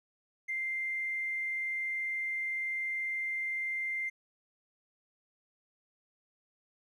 triangle tone, 2093 Hz, C7, in tune, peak -28 dBFS, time 0.48-4.1 s, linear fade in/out 20 ms, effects tanh soft clip ceiling -30 dBFS

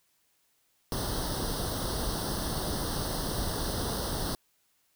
pink noise with comb filter, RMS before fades -32 dBFS, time 0.92-4.35 s, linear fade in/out 0 ms, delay 0.21 ms, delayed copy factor +0.95, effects white hiss -71 dBFS RMS until 4.95 s

